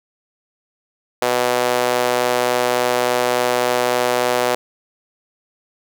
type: tone with high-pass filter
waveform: sawtooth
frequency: 123.47 Hz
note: B2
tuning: in tune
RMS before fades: -18 dBFS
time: 1.22-4.55 s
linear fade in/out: 0 ms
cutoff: 540 Hz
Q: 1.8
effects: none